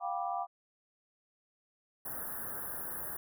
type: chord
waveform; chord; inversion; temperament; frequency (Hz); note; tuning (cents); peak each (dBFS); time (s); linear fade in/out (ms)
sine; G dominant seventh; third; just; 705.6 / 784 / 980 / 1176; F5 / G5 / B5 / D6; +18 / 0 / -14 / +2; -36 / -37 / -42 / -40; 0-0.47; 50
type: band-stop noise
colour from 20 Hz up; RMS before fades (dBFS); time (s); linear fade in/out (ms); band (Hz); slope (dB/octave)
white; -40; 2.05-3.17; 5; 1800 to 10000; 96
effects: none